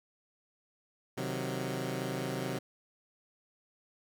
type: chord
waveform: 15% pulse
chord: C diminished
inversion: none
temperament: equal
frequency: 130.81 / 155.56 / 185 Hz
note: C3 / Eb3 / Gb3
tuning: 0 / 0 / 0 cents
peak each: -30 / -34 / -32 dBFS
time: 1.17-2.59 s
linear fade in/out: 10 ms
effects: none